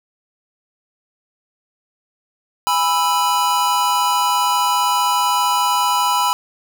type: chord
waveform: square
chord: E major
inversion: first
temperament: just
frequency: 824.1 / 988.9 / 1318.5 Hz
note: G#5 / B5 / E6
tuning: -14 / +2 / 0 cents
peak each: -23 / -17 / -23 dBFS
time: 2.67-6.33 s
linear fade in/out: 0 ms
effects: none